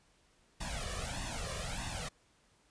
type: noise with flanger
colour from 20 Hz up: pink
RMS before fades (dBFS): -39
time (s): 0.6-2.09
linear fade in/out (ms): 10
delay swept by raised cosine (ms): 1.1 to 1.74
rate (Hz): 1.6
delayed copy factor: +0.9
effects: pink hiss -69 dBFS RMS until 2.7 s + resampled to 22050 Hz